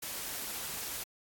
white noise, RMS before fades -39 dBFS, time 0.02-1.04 s, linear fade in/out 10 ms, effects AAC 64 kbps

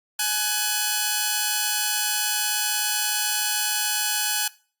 5% pulse tone pair together, 840 / 1496.7 Hz, G#5 / F#6, +19 / +19 cents, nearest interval minor seventh, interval 1000 cents, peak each -13 dBFS, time 0.19-4.48 s, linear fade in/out 5 ms, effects noise-tail reverb RT60 0.4 s tail -21 dB re dry + Opus 48 kbps

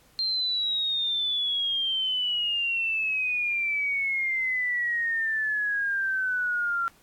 sine exponential sweep, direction down, 4186 to 1368 Hz, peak -24 dBFS, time 0.19-6.88 s, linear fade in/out 0 ms, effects pink hiss -59 dBFS RMS until 7.02 s + AAC 64 kbps

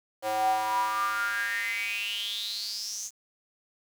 square tone with high-pass filter sweep, 108.1 Hz, A2, 30 cents flat, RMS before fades -30 dBFS, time 0.22-3.11 s, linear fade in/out 50 ms, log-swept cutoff 610 to 6600 Hz, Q 9.7, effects 8-bit

